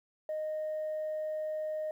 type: tone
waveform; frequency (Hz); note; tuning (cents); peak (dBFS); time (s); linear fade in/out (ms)
sine; 619; D#5; -9; -31; 0.29-1.91; 2
effects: tanh soft clip ceiling -30 dBFS + 11-bit